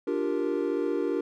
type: chord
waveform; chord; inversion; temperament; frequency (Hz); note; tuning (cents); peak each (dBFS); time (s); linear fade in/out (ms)
triangle; G minor seventh; second; equal; 293.7 / 349.2 / 392 / 466.2; D4 / F4 / G4 / Bb4; 0 / 0 / 0 / 0; -29; 0.07-1.21; 5
effects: none